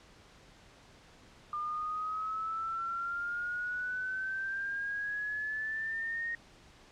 sine exponential sweep, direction up, 1200 to 1864.7 Hz, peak -33 dBFS, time 1.53-6.35 s, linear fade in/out 2 ms, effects pink hiss -58 dBFS RMS until 6.91 s + low-pass 6000 Hz 12 dB/octave

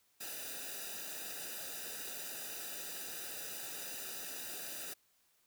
white noise with comb filter, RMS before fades -44 dBFS, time 0.2-4.94 s, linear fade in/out 10 ms, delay 0.92 ms, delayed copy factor -0.9, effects white hiss -73 dBFS RMS until 5.46 s

